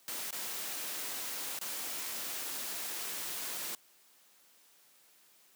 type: noise with dropouts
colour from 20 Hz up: white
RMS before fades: -39 dBFS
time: 0.08-3.75 s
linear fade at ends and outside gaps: 1 ms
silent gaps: 0.308-0.327 / 1.589-1.613 s
effects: white hiss -64 dBFS RMS until 5.55 s + high-pass 200 Hz 12 dB/octave